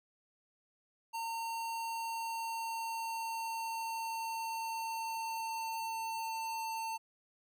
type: tone with pitch glide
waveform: square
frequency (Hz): 913 to 899.4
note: A#5 to A5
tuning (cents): -36 to +38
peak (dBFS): -37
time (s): 1.13-6.98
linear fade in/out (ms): 20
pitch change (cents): -26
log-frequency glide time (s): 1.75-6.19
effects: none